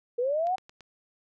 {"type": "linear sweep", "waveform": "sine", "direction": "up", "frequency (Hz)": [466.2, 767], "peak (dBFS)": -24, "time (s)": [0.18, 0.56], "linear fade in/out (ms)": 10}
{"type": "click train", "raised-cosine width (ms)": 0.2, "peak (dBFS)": -31, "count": 4, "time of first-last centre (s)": [0.47, 0.807], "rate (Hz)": 8.9}
{"effects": []}